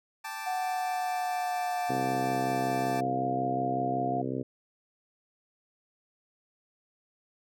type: chord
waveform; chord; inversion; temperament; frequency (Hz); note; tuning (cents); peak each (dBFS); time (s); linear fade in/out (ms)
25% pulse; G suspended second; none; equal with one note detuned; 781.7 / 880 / 1174.7; G5 / A5 / D6; -5 / 0 / 0; -39 / -34 / -39; 0.24-3.01; 10
type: tone with pitch glide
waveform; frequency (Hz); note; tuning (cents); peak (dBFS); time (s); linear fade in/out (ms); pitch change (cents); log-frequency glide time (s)
sine; 740 to 703.7; F#5 to F5; 0 to +13; -29; 0.46-4.22; 10; -87; 0.62-2.69
type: harmonic tone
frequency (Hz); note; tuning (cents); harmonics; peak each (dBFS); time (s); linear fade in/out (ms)
65.41; C2; 0; 2 / 3 / 4 / 5 / 6 / 7 / 8 / 9; -37 / -42 / -34 / -38 / -38 / -39 / -43 / -45; 1.89-4.43; 10
effects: none